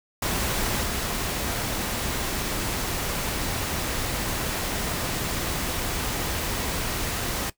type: noise with level steps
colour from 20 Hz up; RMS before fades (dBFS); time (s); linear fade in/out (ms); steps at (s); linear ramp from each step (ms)
pink; -26 / -28; 0.22-7.5; 5; 0.83; 2
effects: noise-tail reverb RT60 0.1 s tail -17 dB re dry